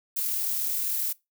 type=noise with amplitude modulation; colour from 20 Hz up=violet; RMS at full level=-27 dBFS; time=0.16-1.13 s; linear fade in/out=10 ms; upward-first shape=sine; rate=39.6 Hz; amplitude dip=25%; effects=noise-tail reverb RT60 0.2 s tail -21 dB re dry